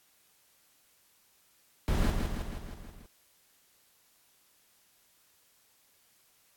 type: noise with echo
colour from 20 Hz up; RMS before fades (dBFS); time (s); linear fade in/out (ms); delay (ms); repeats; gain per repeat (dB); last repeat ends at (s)
brown; -27; 1.88-2.1; 0; 160; 6; -4; 3.06
effects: white hiss -66 dBFS RMS until 6.56 s + AAC 64 kbps